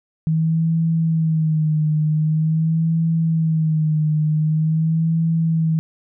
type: tone with vibrato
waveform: sine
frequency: 158.5 Hz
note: D#3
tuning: 32 cents sharp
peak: -15 dBFS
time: 0.27-5.79 s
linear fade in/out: 0 ms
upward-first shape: sine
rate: 0.45 Hz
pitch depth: 57 cents each way
effects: none